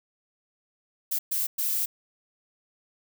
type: noise bursts at uneven times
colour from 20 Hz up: violet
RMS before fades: -27 dBFS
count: 3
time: 1.11-1.19 / 1.31-1.47 / 1.58-1.86 s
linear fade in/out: 10 ms
effects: none